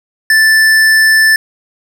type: tone with tanh clipping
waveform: sine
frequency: 1760 Hz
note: A6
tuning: in tune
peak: -7 dBFS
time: 0.3-1.36 s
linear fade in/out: 2 ms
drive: 17 dB
effects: none